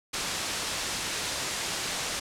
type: low-pass noise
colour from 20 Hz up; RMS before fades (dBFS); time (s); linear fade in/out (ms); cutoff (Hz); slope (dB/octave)
white; -32; 0.13-2.2; 10; 7300; 12
effects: low-pass 11000 Hz 12 dB/octave